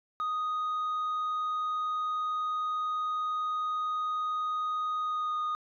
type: tone with pitch glide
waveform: sine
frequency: 1244.5 to 1233.1 Hz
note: D#6 to D#6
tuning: 0 to -16 cents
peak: -26 dBFS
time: 0.2-5.55 s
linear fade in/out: 0 ms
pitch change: -16 cents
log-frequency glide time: 5.01-5.38 s
effects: tanh soft clip ceiling -28 dBFS